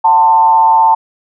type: tone with frequency modulation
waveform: sine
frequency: 892 Hz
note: A5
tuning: 23 cents sharp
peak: -5 dBFS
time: 0.04-0.95 s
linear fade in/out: 10 ms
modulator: 151 Hz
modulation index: 0.5
effects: none